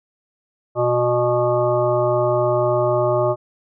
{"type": "harmonic tone", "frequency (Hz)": 121.9, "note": "B2", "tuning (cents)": -22, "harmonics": [1, 3, 5, 7, 9, 10], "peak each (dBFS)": [-24, -21, -18, -27, -27, -29], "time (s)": [0.75, 3.36], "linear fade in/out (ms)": 50, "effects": []}